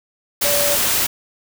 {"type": "tone in noise", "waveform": "sine", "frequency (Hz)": 576, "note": "D5", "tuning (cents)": -34, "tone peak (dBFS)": -20, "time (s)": [0.44, 0.76], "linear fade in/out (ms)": 10, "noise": "white", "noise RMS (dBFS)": -18, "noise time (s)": [0.41, 1.07], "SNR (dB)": -5, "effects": []}